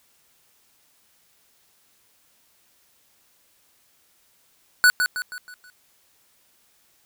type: tone with echo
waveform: square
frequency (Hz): 1480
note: F#6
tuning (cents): 0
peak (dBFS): -12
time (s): 4.84-4.9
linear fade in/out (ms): 0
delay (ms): 160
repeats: 5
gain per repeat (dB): -7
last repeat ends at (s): 5.7
effects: white hiss -62 dBFS RMS until 7.05 s